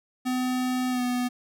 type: tone with pitch glide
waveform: square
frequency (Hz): 253.3 to 247.4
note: B3 to B3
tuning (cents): +44 to +3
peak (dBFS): -25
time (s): 0.25-1.29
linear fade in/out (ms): 20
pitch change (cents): -41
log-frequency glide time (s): 0.9-1.02
effects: none